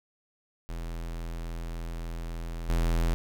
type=tone with level steps; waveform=square; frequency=41.77 Hz; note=E1; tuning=24 cents sharp; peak=-34 / -24 dBFS; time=0.69-3.14 s; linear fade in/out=0 ms; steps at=2.69 s; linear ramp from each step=2 ms; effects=none